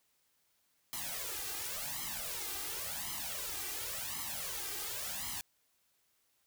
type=noise with flanger; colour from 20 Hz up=white; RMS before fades=-40 dBFS; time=0.93-5.41 s; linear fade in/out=0 ms; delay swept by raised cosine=0.97 to 2.57 ms; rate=0.92 Hz; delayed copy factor=+0.95; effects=white hiss -75 dBFS RMS until 6.46 s